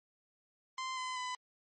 sawtooth tone with pitch steps, 1040 / 1021.5 / 1003.4 Hz, C6 / C6 / B5, -11 / -42 / +27 cents, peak -33 dBFS, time 0.78-1.35 s, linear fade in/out 2 ms, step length 190 ms, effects MP3 32 kbps

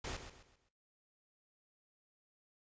pink noise with echo, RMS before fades -42 dBFS, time 0.04-0.17 s, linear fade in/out 5 ms, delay 130 ms, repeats 4, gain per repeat -9 dB, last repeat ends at 0.69 s, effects noise-tail reverb RT60 0.3 s tail -17 dB re dry + resampled to 16000 Hz

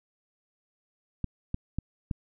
clicks, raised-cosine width 5 ms, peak -17 dBFS, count 4, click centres 1.243 / 1.544 / 1.786 / 2.112 s, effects none

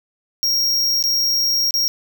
square tone with dropouts, 5590 Hz, F8, 1 cent sharp, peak -16 dBFS, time 0.43-1.88 s, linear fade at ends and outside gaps 0 ms, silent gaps 1.026-1.039 / 1.708-1.74 s, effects none

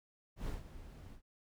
brown noise with ADSR envelope, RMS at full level -38 dBFS, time 0.36-1.22 s, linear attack 110 ms, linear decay 150 ms, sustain -13 dB, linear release 97 ms, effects none

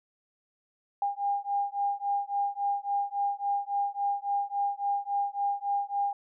sine beating tone pair, 804 / 807.6 Hz, G5 / G#5, +44 / -49 cents, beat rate 3.6 Hz, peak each -30 dBFS, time 1.02-6.13 s, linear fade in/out 2 ms, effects none

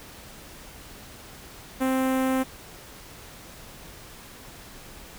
sawtooth tone with notch filter, 261.8 Hz, C4, 1 cent sharp, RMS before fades -24 dBFS, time 1.8-2.44 s, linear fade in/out 20 ms, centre 4600 Hz, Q 0.6, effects pink hiss -45 dBFS RMS until 5.18 s

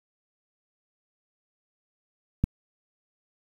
click, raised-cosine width 5 ms, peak -9 dBFS, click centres 2.44 s, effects 8-bit

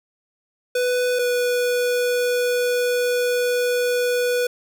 square tone pair in turn, 496.2 / 490.8 Hz, B4 / B4, +8 / -11 cents, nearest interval unison, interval 19 cents, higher first, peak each -19 / -19 dBFS, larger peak neither, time 0.75-1.19 / 1.19-4.47 s, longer second, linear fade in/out 5 ms, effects none

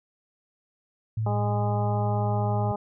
sine tone, 110 Hz, A2, in tune, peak -24 dBFS, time 1.17-2.72 s, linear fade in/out 5 ms
harmonic tone, 205.7 Hz, G#3, 16 cents flat, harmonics 1 / 2 / 3 / 4 / 5 / 6, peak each -33 / -34 / -33 / -30 / -40 / -41 dBFS, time 1.26-2.76 s, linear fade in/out 5 ms
effects none

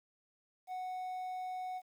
triangle tone with quantisation, 739 Hz, F#5, 2 cents flat, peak -36 dBFS, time 0.67-1.82 s, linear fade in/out 50 ms, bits 11, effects none

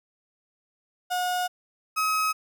35% pulse tone pair in turn, 723 / 1273.4 Hz, F#5 / D#6, -40 / +40 cents, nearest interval minor seventh, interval 980 cents, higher second, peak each -23 / -21 dBFS, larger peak second, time 1.1-1.48 / 1.96-2.33 s, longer first, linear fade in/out 20 ms, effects none

